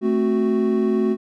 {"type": "chord", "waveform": "triangle", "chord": "F# diminished", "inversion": "first", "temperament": "equal", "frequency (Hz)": [220, 261.6, 370], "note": ["A3", "C4", "F#4"], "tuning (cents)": [0, 0, 0], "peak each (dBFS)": [-18, -23, -18], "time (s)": [0.01, 1.17], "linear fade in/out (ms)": 50, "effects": []}